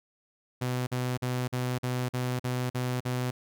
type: tone bursts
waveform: sawtooth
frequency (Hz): 125.5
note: B2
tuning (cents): +28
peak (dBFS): -24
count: 9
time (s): 0.61-3.31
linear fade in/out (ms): 10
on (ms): 260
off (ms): 45
effects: none